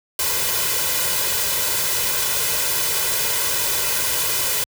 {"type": "noise with comb filter", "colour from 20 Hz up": "white", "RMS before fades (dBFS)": -21, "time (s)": [0.19, 4.64], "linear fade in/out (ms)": 2, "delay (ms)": 2, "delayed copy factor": 0.7, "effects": ["high-pass 60 Hz 12 dB/octave"]}